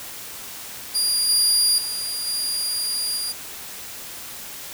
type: tone with level steps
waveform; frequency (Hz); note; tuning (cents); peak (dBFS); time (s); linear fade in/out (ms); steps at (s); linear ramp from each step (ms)
25% pulse; 4814; D8; +42; -14 / -11 / -21 / -18 / -20; 0.94-3.33; 20; 1.29 / 1.78 / 2.27 / 3.17; 2
effects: white hiss -36 dBFS RMS until 4.73 s